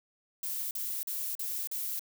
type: noise bursts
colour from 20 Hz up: violet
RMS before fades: -35 dBFS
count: 5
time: 0.43-1.994 s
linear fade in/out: 2 ms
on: 280 ms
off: 41 ms
effects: none